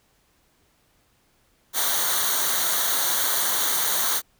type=noise with comb filter; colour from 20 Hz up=white; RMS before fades=-23 dBFS; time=1.73-4.22 s; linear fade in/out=50 ms; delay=0.39 ms; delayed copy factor=-0.75; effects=pink hiss -64 dBFS RMS until 4.39 s